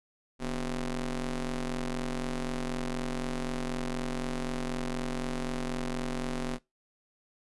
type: ring-modulated tone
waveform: sawtooth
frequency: 133 Hz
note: C3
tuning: 29 cents sharp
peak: -24 dBFS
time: 0.39-6.59 s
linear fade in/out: 50 ms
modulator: 111 Hz
effects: noise-tail reverb RT60 0.2 s tail -20 dB re dry + resampled to 24000 Hz